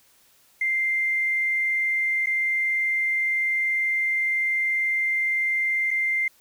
triangle tone with dropouts, 2093 Hz, C7, in tune, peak -17 dBFS, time 0.61-6.28 s, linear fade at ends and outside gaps 5 ms, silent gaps 2.26-2.269 / 5.907-5.911 s, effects tanh soft clip ceiling -19 dBFS + white hiss -59 dBFS RMS until 6.4 s

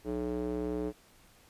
square tone with band-pass filter, 61.1 Hz, B1, 18 cents flat, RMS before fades -34 dBFS, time 0.04-0.93 s, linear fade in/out 50 ms, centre 380 Hz, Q 3.3, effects pink hiss -61 dBFS RMS until 1.49 s + resampled to 32000 Hz

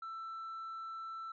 sine tone, 1331 Hz, E6, 16 cents sharp, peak -39 dBFS, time 0.02-1.32 s, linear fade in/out 5 ms, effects tanh soft clip ceiling -40 dBFS

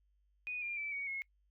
sine tone with pitch steps, 2477 / 2397 / 2319 / 2244 / 2171 Hz, D#7 / D7 / D7 / C#7 / C#7, -8 / +35 / -22 / +21 / -37 cents, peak -37 dBFS, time 0.47-1.22 s, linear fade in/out 0 ms, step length 150 ms, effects noise-tail reverb RT60 0.1 s tail -22 dB re dry + added 50 Hz sine -70 dBFS peak until 1.5 s

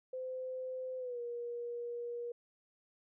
sine tone with pitch glide, 514 to 476.8 Hz, C5 to A#4, -31 to +39 cents, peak -38 dBFS, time 0.13-2.32 s, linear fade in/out 5 ms, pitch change -130 cents, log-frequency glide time 0.98-1.2 s, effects none

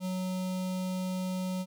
square tone with notch filter, 185 Hz, F#3, in tune, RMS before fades -33 dBFS, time 0-1.66 s, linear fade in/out 50 ms, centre 1700 Hz, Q 1.3, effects none

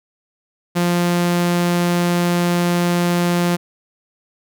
sawtooth tone, 174.61 Hz, F3, in tune, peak -11 dBFS, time 0.75-3.57 s, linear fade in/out 20 ms, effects none

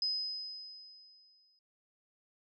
sine tone with exponential decay, 5040 Hz, D#8, 21 cents sharp, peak -29 dBFS, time 0.02-1.59 s, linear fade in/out 2 ms, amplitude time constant 340 ms, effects none

